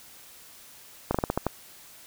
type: slowing click train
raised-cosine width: 1 ms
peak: -10 dBFS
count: 7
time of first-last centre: 1.11-1.466 s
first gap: 35 ms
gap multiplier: 1.21
effects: white hiss -50 dBFS RMS until 2.06 s